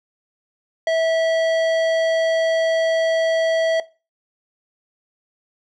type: tone with tanh clipping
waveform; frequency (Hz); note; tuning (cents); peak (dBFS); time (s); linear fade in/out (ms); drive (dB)
triangle; 652; E5; -19; -18; 0.87-3.8; 2; 18
effects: noise-tail reverb RT60 0.3 s tail -18 dB re dry